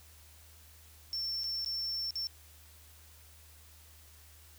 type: tone with dropouts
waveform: triangle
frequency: 5410 Hz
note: E8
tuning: 44 cents sharp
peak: -32 dBFS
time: 1.13-2.27 s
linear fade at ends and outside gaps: 0 ms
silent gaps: 1.435-1.441 / 1.647-1.661 / 2.107-2.156 s
effects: added 77 Hz sine -57 dBFS peak until 4.58 s + white hiss -59 dBFS RMS until 4.58 s